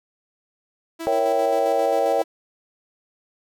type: tone with tremolo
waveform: sawtooth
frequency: 329.6 Hz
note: E4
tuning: in tune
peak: -25 dBFS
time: 0.99-2.24 s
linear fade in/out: 20 ms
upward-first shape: square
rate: 7.5 Hz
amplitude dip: 35%
type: chord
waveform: sine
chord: A# diminished seventh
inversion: none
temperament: equal with one note detuned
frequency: 466.2 / 554.4 / 659.3 / 779 Hz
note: A#4 / C#5 / E5 / G5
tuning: 0 / 0 / 0 / -11 cents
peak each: -24 / -22 / -25 / -23 dBFS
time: 1.07-2.22 s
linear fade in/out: 0 ms
effects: none